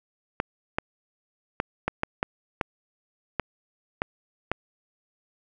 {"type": "clicks", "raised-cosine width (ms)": 0.5, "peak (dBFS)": -9, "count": 10, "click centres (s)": [0.401, 0.785, 1.601, 1.88, 2.034, 2.229, 2.612, 3.397, 4.019, 4.516], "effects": []}